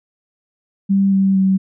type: tone with pitch steps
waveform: sine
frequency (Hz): 196 / 193.53 / 191.08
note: G3 / G3 / G3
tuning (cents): 0 / -22 / -44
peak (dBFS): -11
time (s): 0.89-1.58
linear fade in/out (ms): 20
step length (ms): 230
effects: none